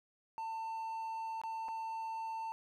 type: tone with dropouts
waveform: triangle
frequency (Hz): 896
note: A5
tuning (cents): +31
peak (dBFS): -36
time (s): 0.38-2.52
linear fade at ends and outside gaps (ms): 0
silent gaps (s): 1.415-1.436 / 1.683-1.687
effects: none